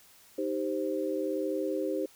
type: chord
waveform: sine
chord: C minor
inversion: first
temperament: equal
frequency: 311.1 / 392 / 523.3 Hz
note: Eb4 / G4 / C5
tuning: 0 / 0 / 0 cents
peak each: -33 dBFS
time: 0.38-2.06 s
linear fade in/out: 5 ms
effects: white hiss -58 dBFS RMS until 2.15 s